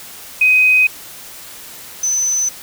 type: tone pair in turn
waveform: sine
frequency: 2512 / 6070 Hz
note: D#7 / F#8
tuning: +16 / +43 cents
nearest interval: octave + minor third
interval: 1527 cents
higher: second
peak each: -8 / -14 dBFS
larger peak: first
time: 0.41-0.87 / 2.03-2.49 s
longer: neither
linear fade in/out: 5 ms
effects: white hiss -35 dBFS RMS until 2.62 s